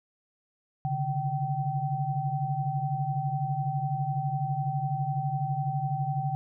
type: tone cluster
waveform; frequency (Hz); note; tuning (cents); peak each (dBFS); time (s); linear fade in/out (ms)
sine; 134.9 / 146.9 / 771; C#3 / D3 / G5; -47 / +1 / -29; -31; 0.85-6.35; 0
effects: none